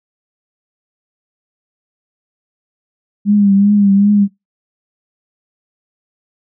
sine tone with vibrato, 201.7 Hz, G3, 50 cents sharp, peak -7 dBFS, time 3.25-4.28 s, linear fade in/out 50 ms, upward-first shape triangle, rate 2.6 Hz, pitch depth 57 cents each way, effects noise-tail reverb RT60 0.2 s tail -22 dB re dry

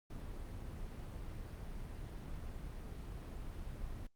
brown noise, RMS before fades -45 dBFS, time 0.1-4.07 s, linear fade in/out 5 ms, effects noise-tail reverb RT60 0.1 s tail -24 dB re dry + Opus 32 kbps

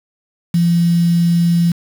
sine tone with quantisation, 170.9 Hz, F3, 37 cents flat, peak -10 dBFS, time 0.54-1.72 s, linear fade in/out 5 ms, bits 5, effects none

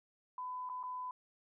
sine tone with dropouts, 1004 Hz, B5, 28 cents sharp, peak -39 dBFS, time 0.38-1.11 s, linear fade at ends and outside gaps 2 ms, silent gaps 0.691-0.697 / 0.83-0.836 s, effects none

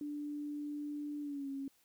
sine tone with pitch glide, 293.7 to 274 Hz, D4 to C#4, 0 to -20 cents, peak -38 dBFS, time 0.01-1.68 s, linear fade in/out 2 ms, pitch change -120 cents, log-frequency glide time 1.21-1.49 s, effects white hiss -71 dBFS RMS until 1.84 s

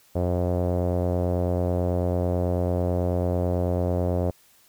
sawtooth tone with low-pass filter, 89.1 Hz, F2, 35 cents sharp, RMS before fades -24 dBFS, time 0.15-4.31 s, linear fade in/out 10 ms, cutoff 590 Hz, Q 3.3, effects white hiss -58 dBFS RMS until 4.68 s

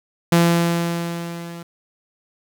sawtooth tone with level ramp, 170 Hz, F3, 46 cents flat, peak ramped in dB -7 to -29 dBFS, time 0.32-1.63 s, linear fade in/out 5 ms, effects 8-bit

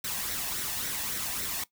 white noise with flanger, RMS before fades -33 dBFS, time 0.04-1.64 s, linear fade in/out 5 ms, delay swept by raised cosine 0.51 to 1.16 ms, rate 3.6 Hz, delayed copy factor +0.5, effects noise-tail reverb RT60 0.1 s tail -18 dB re dry

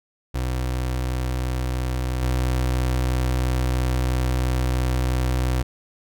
30% pulse tone with level steps, 63 Hz, B1, 35 cents sharp, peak -20 / -17 dBFS, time 0.34-5.63 s, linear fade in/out 10 ms, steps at 2.22 s, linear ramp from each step 5 ms, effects none

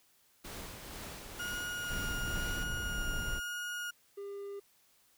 pink noise with tremolo, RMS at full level -44 dBFS, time 0.44-2.64 s, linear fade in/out 10 ms, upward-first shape triangle, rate 2.1 Hz, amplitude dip 40%
35% pulse tone with vibrato, 1431 Hz, F6, 42 cents sharp, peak -35 dBFS, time 1.39-3.91 s, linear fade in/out 10 ms, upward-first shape sine, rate 0.99 Hz, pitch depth 10 cents each way
brown noise, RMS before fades -38 dBFS, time 1.89-3.4 s, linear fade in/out 20 ms
triangle tone, 400.9 Hz, G4, 39 cents sharp, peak -38 dBFS, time 4.17-4.6 s, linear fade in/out 10 ms
effects white hiss -68 dBFS RMS until 5.17 s

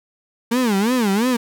35% pulse tone with vibrato, 222.9 Hz, A3, 23 cents sharp, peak -14 dBFS, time 0.51-1.37 s, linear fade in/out 10 ms, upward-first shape sine, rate 2.9 Hz, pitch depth 250 cents each way, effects none

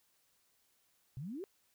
sine exponential sweep, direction up, 120 to 415.3 Hz, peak -40 dBFS, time 1.17-1.44 s, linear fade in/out 0 ms, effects white hiss -74 dBFS RMS until 1.74 s

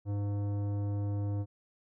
sine tone with tanh clipping, 101.7 Hz, G#2, 36 cents flat, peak -32 dBFS, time 0.05-1.46 s, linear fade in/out 50 ms, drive 14 dB, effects none

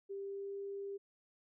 sine tone with pitch glide, 395.1 to 397.6 Hz, G4 to G4, +14 to +25 cents, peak -40 dBFS, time 0.09-0.98 s, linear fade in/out 20 ms, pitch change +11 cents, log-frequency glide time 0.21-0.56 s, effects none

